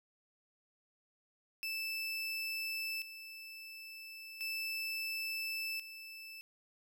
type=tone with tremolo; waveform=30% pulse; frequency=2637 Hz; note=E7; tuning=in tune; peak=-34 dBFS; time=1.63-6.41 s; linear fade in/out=0 ms; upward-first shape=square; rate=0.36 Hz; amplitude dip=70%; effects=none